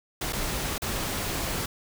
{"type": "noise with dropouts", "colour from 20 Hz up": "pink", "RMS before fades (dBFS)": -30, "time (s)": [0.21, 1.66], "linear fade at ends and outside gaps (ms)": 5, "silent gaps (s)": [[0.326, 0.33], [0.781, 0.819]], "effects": []}